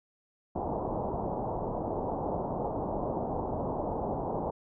white low-pass noise, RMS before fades -33 dBFS, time 0.55-4.51 s, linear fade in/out 10 ms, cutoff 910 Hz, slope 48 dB/octave, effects none

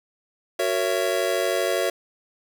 square chord, F# dominant seventh, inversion none, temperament just, 370 / 462.5 / 555 / 666 Hz, F#4 / A#4 / C#5 / E5, 0 / -14 / +2 / +18 cents, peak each -28 / -29 / -27 / -27 dBFS, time 0.59-1.9 s, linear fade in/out 5 ms, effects 9-bit

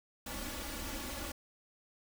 pink noise with comb filter, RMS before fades -41 dBFS, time 0.26-1.32 s, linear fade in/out 5 ms, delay 3.5 ms, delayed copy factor +0.9, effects none

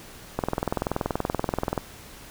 click train, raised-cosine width 1 ms, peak -10 dBFS, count 30, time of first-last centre 0.39-1.778 s, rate 20.9 Hz, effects pink hiss -45 dBFS RMS until 2.3 s

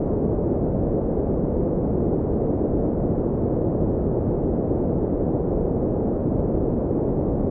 white low-pass noise, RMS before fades -22 dBFS, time 0-7.5 s, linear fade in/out 5 ms, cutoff 490 Hz, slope 24 dB/octave, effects none

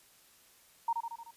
sine tone with echo, 927 Hz, A#5, 10 cents flat, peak -27 dBFS, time 0.88-0.93 s, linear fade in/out 5 ms, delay 76 ms, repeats 5, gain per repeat -4 dB, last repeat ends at 1.31 s, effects white hiss -62 dBFS RMS until 1.36 s + resampled to 32000 Hz

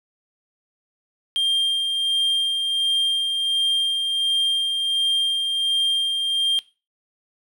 triangle tone with tremolo, 3194 Hz, G7, 32 cents sharp, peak -15 dBFS, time 1.36-6.59 s, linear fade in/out 0 ms, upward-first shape sine, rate 1.4 Hz, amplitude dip 35%, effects noise-tail reverb RT60 0.3 s tail -18 dB re dry

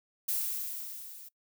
violet noise with level ramp, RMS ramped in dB -30 to -49 dBFS, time 0.28-1.29 s, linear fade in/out 10 ms, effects noise-tail reverb RT60 0.1 s tail -22 dB re dry

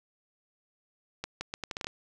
accelerating click train, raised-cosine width 0.2 ms, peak -17 dBFS, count 9, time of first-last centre 1.24-1.869 s, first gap 170 ms, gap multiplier 0.76, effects none

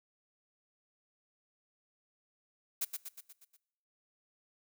blue noise with echo, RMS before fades -33 dBFS, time 2.81-2.85 s, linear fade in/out 10 ms, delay 120 ms, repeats 6, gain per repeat -5 dB, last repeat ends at 3.57 s, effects noise-tail reverb RT60 0.9 s tail -22 dB re dry

